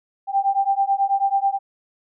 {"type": "beating tone pair", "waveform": "sine", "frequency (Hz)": [784, 793.2], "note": ["G5", "G5"], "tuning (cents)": [0, 20], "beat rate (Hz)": 9.2, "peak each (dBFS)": -20, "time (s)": [0.27, 1.59], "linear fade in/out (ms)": 50, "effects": []}